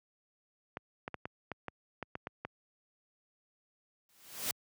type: clicks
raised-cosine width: 0.5 ms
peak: -23 dBFS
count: 10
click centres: 0.771 / 1.079 / 1.143 / 1.255 / 1.517 / 1.683 / 2.027 / 2.154 / 2.271 / 2.45 s
type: noise with exponential growth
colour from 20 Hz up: white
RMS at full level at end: -32 dBFS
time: 4.09-4.51 s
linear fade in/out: 1 ms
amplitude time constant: 91 ms
effects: high-pass 80 Hz 12 dB/octave